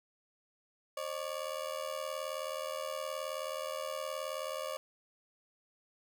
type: ring-modulated tone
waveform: 30% pulse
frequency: 572 Hz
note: D5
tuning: 46 cents flat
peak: -31 dBFS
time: 0.97-4.77 s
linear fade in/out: 0 ms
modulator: 39.5 Hz
effects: none